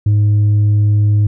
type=tone with tanh clipping; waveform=triangle; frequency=104.3 Hz; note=G#2; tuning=8 cents sharp; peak=-9 dBFS; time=0.06-1.27 s; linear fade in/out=5 ms; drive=7 dB; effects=none